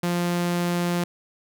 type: tone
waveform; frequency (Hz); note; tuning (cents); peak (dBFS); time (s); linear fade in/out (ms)
sawtooth; 174.61; F3; 0; -18; 0.03-1.04; 5
effects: none